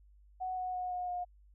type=tone with pitch steps; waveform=sine; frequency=742 / 735.2 / 728.4 / 721.7 / 715.1 Hz; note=F#5 / F#5 / F#5 / F#5 / F5; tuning=+5 / -11 / -27 / -43 / +41 cents; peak=-34 dBFS; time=0.4-1.25 s; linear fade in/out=20 ms; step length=170 ms; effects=added 50 Hz sine -58 dBFS peak until 1.54 s